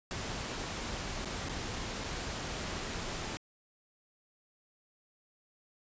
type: noise with dropouts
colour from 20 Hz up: pink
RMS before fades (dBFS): -38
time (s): 0.11-3.37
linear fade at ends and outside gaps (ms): 0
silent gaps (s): 1.248-1.256 / 1.487-1.494 / 2.039-2.043
effects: resampled to 16000 Hz